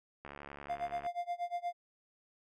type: click train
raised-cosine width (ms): 0.5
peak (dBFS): -31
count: 59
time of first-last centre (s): 0.25-1.063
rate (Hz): 71.3
type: tone with tremolo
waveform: triangle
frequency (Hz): 700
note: F5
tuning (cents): +4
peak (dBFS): -30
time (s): 0.69-1.73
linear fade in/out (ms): 10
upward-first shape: sine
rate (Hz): 8.4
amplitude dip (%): 95
effects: none